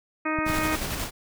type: harmonic tone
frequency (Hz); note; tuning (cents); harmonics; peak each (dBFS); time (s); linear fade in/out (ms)
311.7; D#4; +3; 1 / 2 / 3 / 4 / 5 / 6 / 7 / 8; -28 / -33 / -35 / -30 / -36 / -34 / -36 / -35; 0.25-0.76; 10
type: clicks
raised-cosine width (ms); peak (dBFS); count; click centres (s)
5; -21; 4; 0.388 / 0.466 / 0.5 / 0.587
type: noise with tremolo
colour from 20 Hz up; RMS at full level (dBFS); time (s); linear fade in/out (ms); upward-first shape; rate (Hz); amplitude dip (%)
pink; -29; 0.45-1.11; 50; square; 11; 30
effects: none